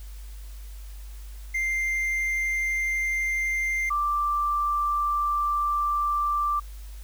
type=tone pair in turn; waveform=triangle / sine; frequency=2096 / 1176.3 Hz; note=C7 / D6; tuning=+2 / +2 cents; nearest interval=minor seventh; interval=1000 cents; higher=first; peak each=-22 dBFS; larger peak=neither; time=1.54-3.9 / 3.9-6.6 s; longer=second; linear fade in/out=10 ms; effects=added 50 Hz sine -37 dBFS peak until 7.03 s + white hiss -53 dBFS RMS until 7.03 s